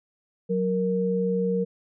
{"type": "tone pair together", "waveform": "sine", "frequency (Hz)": [184.74, 466.2], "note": ["F#3", "A#4"], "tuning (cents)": [-2, 0], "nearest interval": "octave + major third", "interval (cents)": 1602, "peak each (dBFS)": [-25, -24], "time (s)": [0.49, 1.65], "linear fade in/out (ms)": 20, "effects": []}